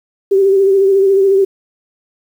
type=tone with vibrato; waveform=sine; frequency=390 Hz; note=G4; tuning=9 cents flat; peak=-7 dBFS; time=0.31-1.45 s; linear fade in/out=10 ms; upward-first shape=sine; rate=14 Hz; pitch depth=37 cents each way; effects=7-bit